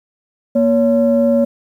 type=tone pair together; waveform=sine; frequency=236.3 / 562 Hz; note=A#3 / C#5; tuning=+24 / +24 cents; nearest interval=octave + minor third; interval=1500 cents; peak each=-12 dBFS; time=0.55-1.45 s; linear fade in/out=10 ms; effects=tanh soft clip ceiling -4 dBFS + 8-bit